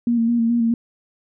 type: tone with vibrato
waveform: sine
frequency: 233.1 Hz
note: A#3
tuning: in tune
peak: -15 dBFS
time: 0.07-0.74 s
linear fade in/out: 2 ms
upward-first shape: square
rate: 4.7 Hz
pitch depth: 28 cents each way
effects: none